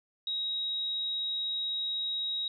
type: tone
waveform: sine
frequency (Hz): 3806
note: A#7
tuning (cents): +35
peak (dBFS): -30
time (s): 0.27-2.48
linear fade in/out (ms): 2
effects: none